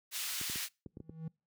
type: high-pass noise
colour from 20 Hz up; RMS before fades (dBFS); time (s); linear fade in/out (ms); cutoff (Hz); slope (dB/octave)
pink; -38; 0.11-0.69; 50; 2500; 12
type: clicks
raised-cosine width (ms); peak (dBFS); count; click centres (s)
3; -32; 7; 0.413 / 0.498 / 0.558 / 0.862 / 0.971 / 1.003 / 1.095
type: tone with exponential growth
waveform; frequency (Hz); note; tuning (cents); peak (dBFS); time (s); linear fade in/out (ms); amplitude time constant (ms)
triangle; 160.9; E3; -42; -33; 0.93-1.28; 5; 74
effects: noise-tail reverb RT60 0.3 s tail -26 dB re dry + high-pass 80 Hz 12 dB/octave